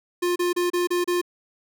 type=tone bursts; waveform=square; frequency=353.1 Hz; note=F4; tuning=19 cents sharp; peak=-21 dBFS; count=6; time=0.22-1.215 s; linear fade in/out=10 ms; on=140 ms; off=31 ms; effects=none